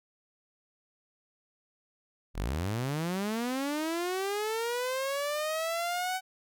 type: linear sweep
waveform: sawtooth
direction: up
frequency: 36.11 to 757 Hz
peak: -26 dBFS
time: 2.34-6.21 s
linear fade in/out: 50 ms
effects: none